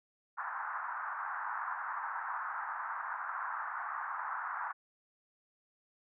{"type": "band-pass noise", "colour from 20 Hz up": "pink", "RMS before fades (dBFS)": -39, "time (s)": [0.37, 4.73], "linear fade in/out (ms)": 20, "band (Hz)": [870, 1600], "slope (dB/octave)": 48, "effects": []}